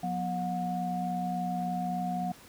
sine tone cluster, 179.9 / 243.4 / 724 Hz, F#3 / B3 / F#5, -48 / -25 / -38 cents, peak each -33 / -38 / -32 dBFS, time 0.03-2.32 s, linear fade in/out 5 ms, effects pink hiss -53 dBFS RMS until 2.48 s + high-pass 60 Hz 12 dB/octave

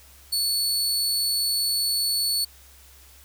sawtooth tone, 4435 Hz, C#8, in tune, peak -19 dBFS, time 0.32-2.45 s, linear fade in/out 10 ms, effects added 67 Hz sine -52 dBFS peak until 3.24 s + white hiss -52 dBFS RMS until 3.24 s

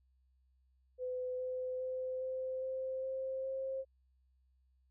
sine tone with pitch steps, 505 / 509.4 / 513.8 / 518.3 / 522.8 / 527.4 / 531.9 Hz, B4 / C5 / C5 / C5 / C5 / C5 / C5, +39 / -46 / -32 / -16 / -1 / +14 / +28 cents, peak -36 dBFS, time 0.98-3.85 s, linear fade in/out 50 ms, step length 410 ms, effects added 64 Hz sine -69 dBFS peak until 4.9 s

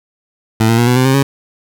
20% pulse tone with pitch steps, 111 / 115.11 / 119.38 / 123.8 / 128.39 / 133.15 / 138.09 Hz, A2 / A#2 / A#2 / B2 / C3 / C3 / C#3, +16 / -21 / +42 / +5 / -32 / +31 / -6 cents, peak -4 dBFS, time 0.6-1.23 s, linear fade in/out 5 ms, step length 90 ms, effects none

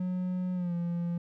triangle tone with pitch glide, 182.3 to 172.07 Hz, F#3 to F3, -25 to -25 cents, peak -27 dBFS, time 0-1.18 s, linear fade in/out 5 ms, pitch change -100 cents, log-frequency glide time 0.54-0.74 s, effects none

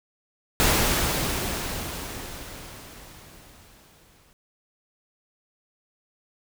pink noise with exponential decay, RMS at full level -19 dBFS, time 0.6-4.33 s, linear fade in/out 0 ms, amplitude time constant 810 ms, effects none

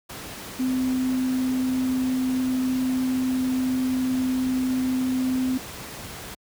sine tone in noise, 257.2 Hz, C4, 30 cents flat, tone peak -21 dBFS, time 0.59-5.58 s, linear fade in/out 10 ms, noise pink, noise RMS -37 dBFS, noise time 0.09-6.35 s, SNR +13 dB, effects high-pass 60 Hz 12 dB/octave

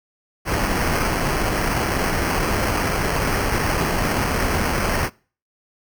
pink noise with sample-and-hold, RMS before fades -21 dBFS, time 0.45-5.1 s, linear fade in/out 50 ms, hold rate 3675 Hz, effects noise-tail reverb RT60 0.4 s tail -24 dB re dry

